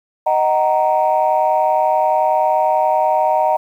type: chord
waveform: sine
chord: D# minor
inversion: none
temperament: equal with one note detuned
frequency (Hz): 622.3 / 753.4 / 932.3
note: D#5 / F#5 / A#5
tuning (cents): 0 / +31 / 0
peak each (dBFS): -16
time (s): 0.26-3.57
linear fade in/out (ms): 10
effects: tanh soft clip ceiling -5 dBFS + 8-bit